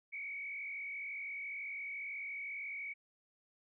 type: tone with frequency modulation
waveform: sine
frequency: 2251 Hz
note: C#7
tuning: 26 cents sharp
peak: -40 dBFS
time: 0.12-2.94 s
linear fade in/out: 20 ms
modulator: 45.9 Hz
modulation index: 1.5
effects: none